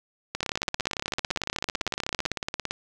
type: two click trains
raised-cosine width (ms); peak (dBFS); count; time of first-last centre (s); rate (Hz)
0.2; -10 / -11; 31 / 43; 0.43-2.317 / 0.35-2.71; 15.9 / 17.8
effects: none